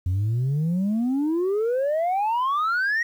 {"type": "exponential sweep", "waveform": "sine", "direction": "up", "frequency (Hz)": [87.31, 1910], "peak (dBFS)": -18, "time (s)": [0.06, 3.03], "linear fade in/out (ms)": 5, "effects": ["tanh soft clip ceiling -19 dBFS", "9-bit"]}